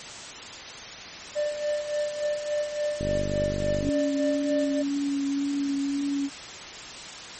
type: tone with tremolo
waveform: triangle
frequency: 594 Hz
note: D5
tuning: 20 cents sharp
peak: -21 dBFS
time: 1.35-4.83 s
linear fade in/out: 20 ms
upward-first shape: sine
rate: 3.5 Hz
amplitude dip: 65%
type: click train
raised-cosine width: 3 ms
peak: -17 dBFS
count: 44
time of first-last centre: 3.01-3.889 s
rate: 48.9 Hz
type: tone with vibrato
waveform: sine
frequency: 280.4 Hz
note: C#4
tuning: 20 cents sharp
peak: -24 dBFS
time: 3.81-6.3 s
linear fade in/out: 50 ms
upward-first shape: triangle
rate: 1.9 Hz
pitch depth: 18 cents each way
effects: white hiss -39 dBFS RMS until 7.39 s + MP3 32 kbps